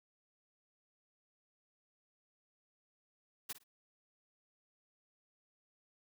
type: noise with echo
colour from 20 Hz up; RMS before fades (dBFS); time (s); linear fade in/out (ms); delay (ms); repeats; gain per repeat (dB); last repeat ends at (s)
white; -41; 3.49-3.53; 10; 55; 2; -14; 3.64
effects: none